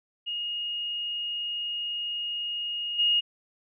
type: tone with level steps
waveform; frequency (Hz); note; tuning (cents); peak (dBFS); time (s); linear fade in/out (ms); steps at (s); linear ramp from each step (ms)
sine; 2862; F7; +42; -29 / -20; 0.26-3.21; 20; 2.98; 20
effects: none